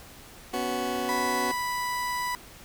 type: chord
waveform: 20% pulse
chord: B suspended second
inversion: none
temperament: just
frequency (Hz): 246.9 / 277.8 / 370.4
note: B3 / C#4 / F#4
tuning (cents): 0 / +4 / +2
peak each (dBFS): -27 / -30 / -27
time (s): 0.53-1.52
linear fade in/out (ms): 10
type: tone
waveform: 30% pulse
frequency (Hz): 987.8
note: B5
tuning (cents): 0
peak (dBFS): -25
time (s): 1.09-2.35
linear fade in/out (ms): 0
effects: pink hiss -48 dBFS RMS until 2.64 s